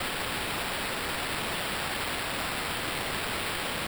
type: noise with sample-and-hold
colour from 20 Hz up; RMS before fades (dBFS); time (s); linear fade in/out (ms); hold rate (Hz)
white; -32; 0-3.87; 5; 6300
effects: none